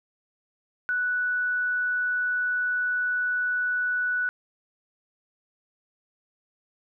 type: tone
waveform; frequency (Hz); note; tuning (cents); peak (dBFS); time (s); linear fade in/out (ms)
sine; 1480; F#6; 0; -23; 0.89-4.29; 0
effects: none